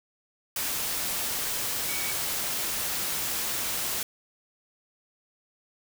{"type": "tone in noise", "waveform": "sine", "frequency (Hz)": 2258, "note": "C#7", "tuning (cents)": 31, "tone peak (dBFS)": -36, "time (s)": [1.89, 2.12], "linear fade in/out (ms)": 2, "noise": "white", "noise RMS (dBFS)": -30, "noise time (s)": [0.56, 4.03], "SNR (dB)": -9, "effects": []}